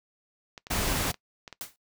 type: clicks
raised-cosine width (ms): 0.2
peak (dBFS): -24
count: 8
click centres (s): 0.578 / 0.669 / 0.826 / 0.889 / 1.041 / 1.143 / 1.478 / 1.527
type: noise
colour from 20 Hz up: pink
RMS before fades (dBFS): -28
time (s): 0.7-1.12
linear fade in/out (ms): 10
type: noise with exponential decay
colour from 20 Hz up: white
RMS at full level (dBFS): -33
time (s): 1.61-1.76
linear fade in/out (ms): 0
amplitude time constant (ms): 32
effects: noise-tail reverb RT60 0.1 s tail -20 dB re dry